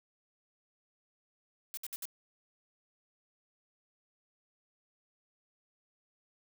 blue noise bursts, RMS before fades -40 dBFS, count 4, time 1.74-2.054 s, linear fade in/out 0 ms, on 32 ms, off 62 ms, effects none

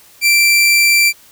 sawtooth tone, 2349 Hz, D7, in tune, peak -5 dBFS, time 0.21-1.13 s, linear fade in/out 50 ms, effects white hiss -45 dBFS RMS until 1.31 s

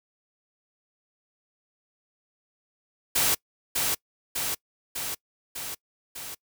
white noise with echo, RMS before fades -23 dBFS, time 3.15-3.35 s, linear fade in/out 10 ms, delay 600 ms, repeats 5, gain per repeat -3 dB, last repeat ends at 6.35 s, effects noise-tail reverb RT60 0.1 s tail -25 dB re dry

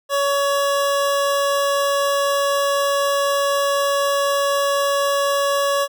25% pulse tone, 562 Hz, C#5, 24 cents sharp, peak -13 dBFS, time 0.09-5.88 s, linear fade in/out 50 ms, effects none

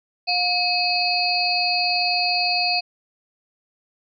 sine tone cluster, 715 / 2549 / 4298 / 4684 Hz, F5 / D#7 / C8 / D8, +41 / +41 / +46 / -5 cents, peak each -24 dBFS, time 0.27-2.81 s, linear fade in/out 20 ms, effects none

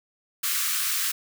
white high-pass noise, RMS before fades -26 dBFS, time 0.43-1.12 s, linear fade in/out 10 ms, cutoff 1100 Hz, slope 96 dB/octave, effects none

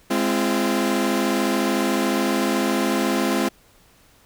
sawtooth chord, F minor, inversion first, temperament equal with one note detuned, 207.7 / 261.6 / 341.3 Hz, Ab3 / C4 / F4, 0 / 0 / -40 cents, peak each -20 / -19 / -20 dBFS, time 0.1-3.49 s, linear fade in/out 10 ms, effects pink hiss -55 dBFS RMS until 4.25 s

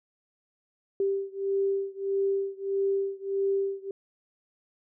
sine beating tone pair, 392 / 393.6 Hz, G4 / G4, 0 / +7 cents, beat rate 1.6 Hz, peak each -28 / -29 dBFS, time 1-3.91 s, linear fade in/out 2 ms, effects none

